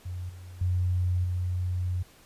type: tone with level steps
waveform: sine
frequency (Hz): 90.1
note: F#2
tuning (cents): -45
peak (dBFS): -32 / -41 / -23 / -26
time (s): 0.05-2.03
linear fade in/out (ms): 10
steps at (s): 0.29 / 0.61 / 1.24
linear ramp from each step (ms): 5
effects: pink hiss -56 dBFS RMS until 2.25 s + resampled to 32000 Hz